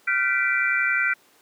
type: chord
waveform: sine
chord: G dominant seventh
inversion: third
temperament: equal with one note detuned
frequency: 1396.9 / 1527.8 / 1975.5 / 2349 Hz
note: F6 / G6 / B6 / D7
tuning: 0 / -45 / 0 / 0 cents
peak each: -25 dBFS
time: 0.07-1.14 s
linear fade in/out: 10 ms
effects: pink hiss -57 dBFS RMS until 1.41 s + high-pass 300 Hz 12 dB/octave